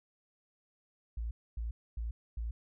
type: tone bursts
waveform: sine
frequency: 56.8 Hz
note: A#1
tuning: 44 cents flat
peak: -34 dBFS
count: 4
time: 1.17-2.51 s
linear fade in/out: 5 ms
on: 140 ms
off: 260 ms
effects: none